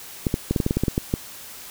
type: clicks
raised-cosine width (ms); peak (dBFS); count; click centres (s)
3; -7; 12; 0.268 / 0.341 / 0.51 / 0.562 / 0.602 / 0.664 / 0.709 / 0.77 / 0.836 / 0.882 / 0.979 / 1.139
effects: white hiss -40 dBFS RMS until 1.7 s